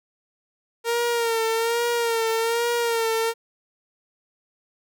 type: tone with vibrato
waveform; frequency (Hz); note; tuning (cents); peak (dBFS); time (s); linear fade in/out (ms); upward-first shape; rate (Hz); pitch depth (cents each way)
sawtooth; 462.1; A#4; -15; -17; 0.84-3.34; 50; sine; 1.2; 49
effects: none